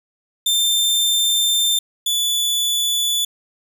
sawtooth tone pair in turn, 3583 / 3463 Hz, A7 / A7, +31 / -28 cents, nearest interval minor second, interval 59 cents, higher first, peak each -12 / -14 dBFS, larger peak first, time 0.46-1.79 / 2.06-3.25 s, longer first, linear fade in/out 5 ms, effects none

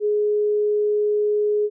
sine tone, 418.5 Hz, G#4, 13 cents sharp, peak -17 dBFS, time 0-1.7 s, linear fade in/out 50 ms, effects none

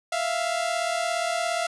sawtooth tone pair together, 660 / 697.2 Hz, E5 / F5, +2 / -3 cents, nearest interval minor second, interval 95 cents, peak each -24 / -23 dBFS, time 0.12-1.67 s, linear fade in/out 5 ms, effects resampled to 24000 Hz

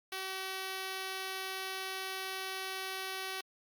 5% pulse tone, 380.3 Hz, F#4, 48 cents sharp, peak -26 dBFS, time 0.12-3.41 s, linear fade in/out 5 ms, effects Opus 48 kbps

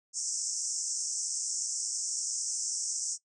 pink band-pass noise, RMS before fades -34 dBFS, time 0.13-3.18 s, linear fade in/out 50 ms, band 5400 to 8500 Hz, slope 96 dB/octave, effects noise-tail reverb RT60 0.1 s tail -18 dB re dry

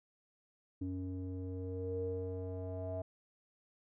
square tone with low-pass filter sweep, 92.5 Hz, F#2, in tune, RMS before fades -40 dBFS, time 0.81-3.02 s, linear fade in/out 5 ms, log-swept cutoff 310 to 650 Hz, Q 9, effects none

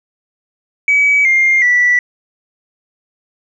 sine tone with pitch steps, 2279 / 2114 / 1961.2 Hz, C#7 / C7 / B6, +47 / +17 / -13 cents, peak -7 dBFS, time 0.88-1.99 s, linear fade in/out 2 ms, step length 370 ms, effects tanh soft clip ceiling -4 dBFS

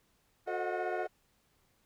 harmonic tone, 362.3 Hz, F#4, 36 cents flat, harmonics 1 / 2 / 3 / 4 / 5 / 6 / 7, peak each -38 / -38 / -50 / -42 / -50 / -54 / -57 dBFS, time 0.46-1.08 s, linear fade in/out 50 ms
triangle chord, A diminished seventh, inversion none, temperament equal, 440 / 523.3 / 622.3 / 740 Hz, A4 / C5 / Eb5 / Gb5, 0 / 0 / 0 / 0 cents, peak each -38 / -44 / -38 / -40 dBFS, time 0.47-1.07 s, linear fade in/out 5 ms
effects pink hiss -72 dBFS RMS until 1.85 s

